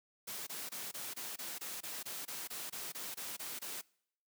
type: noise bursts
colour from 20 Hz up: white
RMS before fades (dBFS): -43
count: 16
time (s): 0.27-3.815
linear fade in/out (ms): 10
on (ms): 200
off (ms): 23
effects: noise-tail reverb RT60 0.7 s tail -25 dB re dry + high-pass 150 Hz 12 dB/octave